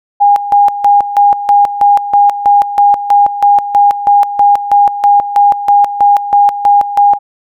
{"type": "tone with tremolo", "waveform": "sine", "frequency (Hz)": 814, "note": "G#5", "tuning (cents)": -35, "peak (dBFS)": -3, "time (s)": [0.2, 7.19], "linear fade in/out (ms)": 20, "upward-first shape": "square", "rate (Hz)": 3.1, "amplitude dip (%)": 75, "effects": []}